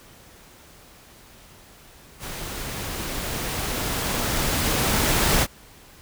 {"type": "noise with level ramp", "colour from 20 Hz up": "pink", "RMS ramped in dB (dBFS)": [-34, -19], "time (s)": [2.19, 5.47], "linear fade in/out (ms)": 50, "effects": ["pink hiss -49 dBFS RMS until 6.01 s"]}